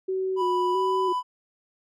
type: tone with vibrato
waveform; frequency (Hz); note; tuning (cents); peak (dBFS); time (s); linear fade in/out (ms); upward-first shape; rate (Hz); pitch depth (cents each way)
sine; 370; F#4; 0; -24; 0.08-1.13; 10; square; 1.5; 36
type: tone with pitch glide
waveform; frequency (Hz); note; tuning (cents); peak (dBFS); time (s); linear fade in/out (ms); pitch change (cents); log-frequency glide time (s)
triangle; 987.8 to 996.4; B5 to B5; 0 to +15; -22; 0.36-1.23; 50; +15; 0.75-0.98
effects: none